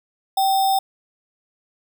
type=tone with sample-and-hold; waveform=sine; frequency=776 Hz; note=G5; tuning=18 cents flat; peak=-15 dBFS; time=0.37-0.79 s; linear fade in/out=5 ms; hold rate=4410 Hz; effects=none